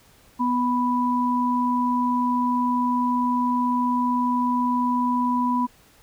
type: tone pair together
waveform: sine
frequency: 246.9 / 987.8 Hz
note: B3 / B5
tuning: 0 / 0 cents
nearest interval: 2 octaves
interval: 2400 cents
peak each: -22 dBFS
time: 0.39-5.67 s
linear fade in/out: 20 ms
effects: pink hiss -55 dBFS RMS until 6.02 s